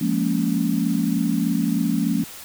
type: chord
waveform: sine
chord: Bb minor seventh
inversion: second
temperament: just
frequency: 174.81 / 209.8 / 233.1 / 279.7 Hz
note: F3 / Ab3 / Bb3 / Db4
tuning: +2 / +18 / 0 / +16 cents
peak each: -24 dBFS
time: 0.01-2.24 s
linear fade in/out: 5 ms
effects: white hiss -39 dBFS RMS until 2.44 s